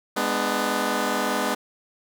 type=chord; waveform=10% pulse; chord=G# diminished; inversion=none; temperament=just; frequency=207.7 / 249.2 / 299 Hz; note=G#3 / B3 / D4; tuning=0 / +16 / +31 cents; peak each=-19 / -18 / -20 dBFS; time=0.16-1.55 s; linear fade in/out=10 ms; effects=none